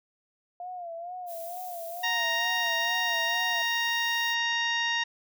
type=tone with vibrato; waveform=sine; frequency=698.5 Hz; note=F5; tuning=in tune; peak=-35 dBFS; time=0.6-3.62 s; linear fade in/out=2 ms; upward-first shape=sine; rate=2.2 Hz; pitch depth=85 cents each way
type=noise; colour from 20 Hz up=violet; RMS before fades=-44 dBFS; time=1.26-4.36 s; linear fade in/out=50 ms
type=harmonic tone; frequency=932.3 Hz; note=A#5; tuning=in tune; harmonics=1 / 2 / 3 / 4 / 5 / 6 / 7; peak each=-33 / -28 / -33 / -33 / -46 / -38 / -49 dBFS; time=2.03-5.04 s; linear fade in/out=10 ms
type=clicks; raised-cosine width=0.3 ms; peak=-33 dBFS; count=4; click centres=2.665 / 3.889 / 4.53 / 4.882 s
effects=none